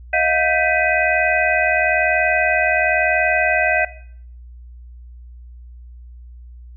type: tone cluster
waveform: sine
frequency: 630 / 711 / 1553 / 1983 / 2509 Hz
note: D#5 / F5 / G6 / B6 / D#7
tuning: +21 / +31 / -17 / +7 / +14 cents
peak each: -21 dBFS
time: 0.13-3.85 s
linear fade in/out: 5 ms
effects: noise-tail reverb RT60 0.6 s tail -17 dB re dry + added 60 Hz sine -36 dBFS peak until 6.76 s